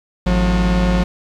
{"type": "tone pair together", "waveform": "45% pulse", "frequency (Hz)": [54.17, 180], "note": ["A1", "F#3"], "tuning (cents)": [-26, -47], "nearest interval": "octave + major sixth", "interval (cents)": 2079, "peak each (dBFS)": -16, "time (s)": [0.26, 1.04], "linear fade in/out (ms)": 10, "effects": ["low-pass 5000 Hz 12 dB/octave", "8-bit"]}